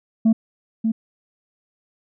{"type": "tone with echo", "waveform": "sine", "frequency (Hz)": 223.2, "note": "A3", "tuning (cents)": 25, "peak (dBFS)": -9, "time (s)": [0.25, 0.33], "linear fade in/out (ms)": 10, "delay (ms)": 590, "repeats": 1, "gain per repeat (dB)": -7, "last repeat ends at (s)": 0.92, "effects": ["tanh soft clip ceiling -11 dBFS"]}